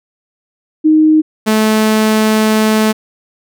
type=tone pair in turn; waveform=sine / sawtooth; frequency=311.1 / 217.1 Hz; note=D#4 / A3; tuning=0 / -23 cents; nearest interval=tritone; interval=623 cents; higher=first; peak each=-5 dBFS; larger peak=neither; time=0.84-1.22 / 1.46-2.93 s; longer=second; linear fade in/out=20 ms; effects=none